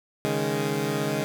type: chord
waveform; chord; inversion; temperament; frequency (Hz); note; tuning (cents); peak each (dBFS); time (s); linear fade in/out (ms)
15% pulse; C# suspended second; none; equal; 138.59 / 155.56 / 207.7; C#3 / D#3 / G#3; 0 / 0 / 0; -23; 0.25-1.24; 0
effects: none